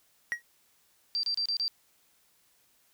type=tone with exponential decay; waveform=triangle; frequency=1900 Hz; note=A#6; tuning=33 cents sharp; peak=-22 dBFS; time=0.32-0.42 s; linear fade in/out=0 ms; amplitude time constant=21 ms
type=tone bursts; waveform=sine; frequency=4699 Hz; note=D8; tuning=in tune; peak=-27 dBFS; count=5; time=1.15-1.68 s; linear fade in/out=0 ms; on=82 ms; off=30 ms
effects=white hiss -67 dBFS RMS until 2.93 s